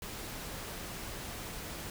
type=noise; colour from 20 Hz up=pink; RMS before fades=-42 dBFS; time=0.02-1.9 s; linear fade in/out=2 ms; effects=none